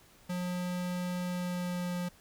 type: tone with pitch glide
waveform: square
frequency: 179.2 to 177.45 Hz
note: F3 to F3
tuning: +45 to +28 cents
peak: -33 dBFS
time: 0.29-2.09 s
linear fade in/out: 10 ms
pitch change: -17 cents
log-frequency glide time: 1.26-1.98 s
effects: pink hiss -60 dBFS RMS until 2.2 s